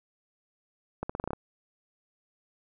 accelerating click train, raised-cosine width 1 ms, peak -18 dBFS, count 8, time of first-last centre 1.03-1.333 s, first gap 65 ms, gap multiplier 0.86, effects none

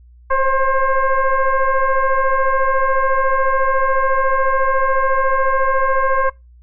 sine tone with frequency modulation, 537 Hz, C5, 45 cents sharp, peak -12 dBFS, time 0.3-6.3 s, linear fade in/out 10 ms, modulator 530 Hz, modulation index 1.7, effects noise-tail reverb RT60 0.2 s tail -22 dB re dry + added 60 Hz sine -42 dBFS peak until 6.62 s

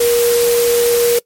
sine tone in noise, 475.2 Hz, A#4, 33 cents sharp, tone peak -10 dBFS, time 0-1.19 s, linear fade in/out 5 ms, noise white, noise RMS -20 dBFS, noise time 0-1.19 s, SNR +7 dB, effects noise-tail reverb RT60 0.1 s tail -22 dB re dry + MP3 64 kbps

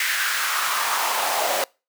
pink noise with high-pass filter sweep, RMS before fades -23 dBFS, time 0-1.64 s, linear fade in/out 2 ms, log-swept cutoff 1900 to 600 Hz, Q 2.8, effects noise-tail reverb RT60 0.3 s tail -26 dB re dry

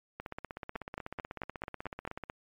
two click trains, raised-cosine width 0.5 ms, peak -21 / -24 dBFS, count 7 / 35, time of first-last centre 0.76-2.076 / 0.2-2.299 s, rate 4.56 / 16.2 Hz, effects MP3 64 kbps

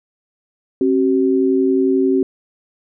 sine tone pair together, 268.5 / 379.7 Hz, C4 / F#4, +45 / +45 cents, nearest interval tritone, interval 600 cents, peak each -15 dBFS, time 0.81-2.23 s, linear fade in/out 2 ms, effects none

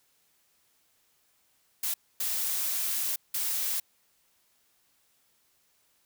blue noise bursts at uneven times, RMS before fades -30 dBFS, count 3, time 1.83-1.94 / 2.2-3.16 / 3.34-3.8 s, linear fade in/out 5 ms, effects white hiss -69 dBFS RMS until 6.05 s

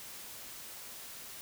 silence, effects white hiss -47 dBFS RMS until 1.41 s

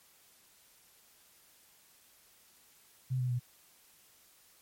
sine tone with pitch steps, 128.9 / 125.88 / 122.94 Hz, C3 / B2 / B2, -26 / +33 / -7 cents, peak -29 dBFS, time 3.1-3.397 s, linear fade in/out 20 ms, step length 99 ms, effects white hiss -63 dBFS RMS until 4.61 s + MP3 64 kbps

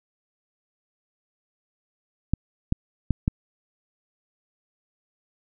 clicks, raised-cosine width 5 ms, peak -8 dBFS, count 4, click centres 2.336 / 2.724 / 3.107 / 3.279 s, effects none

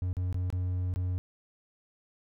triangle tone with dropouts, 90.8 Hz, F#2, 32 cents flat, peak -26 dBFS, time 0.02-1.18 s, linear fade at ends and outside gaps 0 ms, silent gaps 0.13-0.168 / 0.327-0.344 / 0.502-0.526 / 0.939-0.96 s, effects none

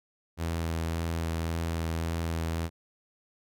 sawtooth tone with vibrato, 82.5 Hz, E2, 2 cents sharp, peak -25 dBFS, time 0.37-2.7 s, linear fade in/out 50 ms, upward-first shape sine, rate 1.8 Hz, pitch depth 13 cents each way, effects none

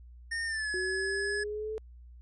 square tone with pitch glide, 1830 to 1697.6 Hz, A#6 to G#6, -32 to +38 cents, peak -32 dBFS, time 0.31-1.44 s, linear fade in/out 10 ms, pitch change -130 cents, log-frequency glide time 0.45-0.69 s
sine linear sweep, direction up, 367.1 to 438.2 Hz, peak -33 dBFS, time 0.74-1.78 s, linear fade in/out 0 ms
effects added 60 Hz sine -48 dBFS peak until 2.21 s + resampled to 24000 Hz

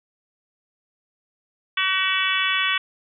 harmonic tone with a mistuned harmonic, 378.9 Hz, F#4, 41 cents sharp, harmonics 3 / 4 / 5 / 6 / 7 / 8 / 9, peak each -27 / -27 / -27 / -27 / -27 / -27 / -27 dBFS, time 1.77-2.78 s, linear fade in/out 5 ms, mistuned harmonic 8, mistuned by -29 cents, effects none

